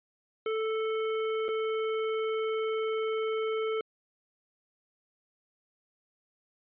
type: tone with dropouts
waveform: square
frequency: 439.9 Hz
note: A4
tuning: in tune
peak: -29 dBFS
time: 0.46-3.81 s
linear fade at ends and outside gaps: 2 ms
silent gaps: 1.483-1.488 s
effects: resampled to 8000 Hz